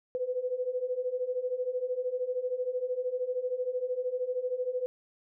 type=beating tone pair; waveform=sine; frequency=493.9 / 506.9 Hz; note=B4 / B4; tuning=0 / +45 cents; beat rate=13 Hz; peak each=-34 / -31 dBFS; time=0.15-4.86 s; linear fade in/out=0 ms; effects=none